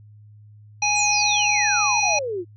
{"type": "harmonic tone", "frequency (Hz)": 830.6, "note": "G#5", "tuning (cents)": 0, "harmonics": [1, 3, 5, 7], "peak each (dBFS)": [-23, -21, -28, -24], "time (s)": [0.82, 2.19], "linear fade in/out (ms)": 5}
{"type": "exponential sweep", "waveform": "sine", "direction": "down", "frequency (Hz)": [8000, 328.1], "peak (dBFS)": -24, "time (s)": [0.95, 2.45], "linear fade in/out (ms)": 50}
{"effects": ["added 105 Hz sine -44 dBFS peak until 2.56 s"]}